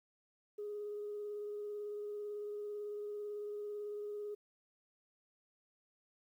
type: tone with vibrato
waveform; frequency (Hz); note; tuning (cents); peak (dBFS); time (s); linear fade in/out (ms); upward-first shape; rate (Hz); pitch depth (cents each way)
sine; 415.3; G#4; 0; -39; 0.58-4.35; 10; triangle; 18; 17
effects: tanh soft clip ceiling -35 dBFS + 12-bit